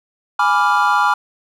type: chord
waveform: triangle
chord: G# diminished seventh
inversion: none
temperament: equal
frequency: 830.6 / 987.8 / 1174.7 / 1396.9 Hz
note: G#5 / B5 / D6 / F6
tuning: 0 / 0 / 0 / 0 cents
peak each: -16 dBFS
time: 0.39-1.14 s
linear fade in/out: 5 ms
effects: none